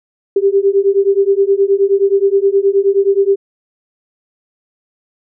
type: beating tone pair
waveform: sine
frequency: 390.4 / 399.9 Hz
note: G4 / G4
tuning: -7 / +35 cents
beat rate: 9.5 Hz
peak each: -12 dBFS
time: 0.36-3.36 s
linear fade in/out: 5 ms
effects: none